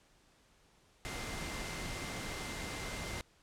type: tone in noise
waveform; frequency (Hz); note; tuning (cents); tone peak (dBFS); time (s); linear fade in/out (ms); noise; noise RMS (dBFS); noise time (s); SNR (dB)
sine; 2085; C7; -7; -48; 1.05-3.21; 0; pink; -41; 1.05-3.21; -10
effects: pink hiss -67 dBFS RMS until 3.42 s + low-pass 9000 Hz 12 dB/octave